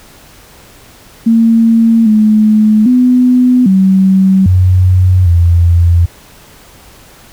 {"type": "tone with pitch steps", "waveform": "sine", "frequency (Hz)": [227.7, 214.7, 250.4, 190.6, 92, 85.7], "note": ["A#3", "A3", "B3", "G3", "F#2", "F2"], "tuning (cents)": [-40, -42, 24, -48, -9, -32], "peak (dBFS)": -4, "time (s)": [1.26, 6.06], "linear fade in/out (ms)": 10, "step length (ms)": 800, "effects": ["pink hiss -39 dBFS RMS until 7.32 s"]}